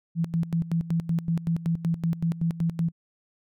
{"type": "tone with tremolo", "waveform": "sine", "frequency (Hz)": 166.5, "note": "E3", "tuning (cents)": 18, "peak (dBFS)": -21, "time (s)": [0.15, 2.92], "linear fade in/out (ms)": 50, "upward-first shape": "square", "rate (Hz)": 5.3, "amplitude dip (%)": 80, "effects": []}